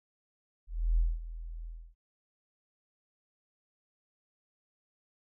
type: tone with ADSR envelope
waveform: sine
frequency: 41.2 Hz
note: E1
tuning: in tune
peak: -22 dBFS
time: 0.67-1.95 s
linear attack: 310 ms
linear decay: 210 ms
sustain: -16 dB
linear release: 290 ms
effects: none